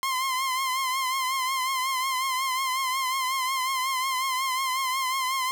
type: tone with vibrato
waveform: sawtooth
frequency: 1046.5 Hz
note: C6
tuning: in tune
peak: -21 dBFS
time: 0.03-5.51 s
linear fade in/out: 0 ms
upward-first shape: triangle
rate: 5.5 Hz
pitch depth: 67 cents each way
effects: none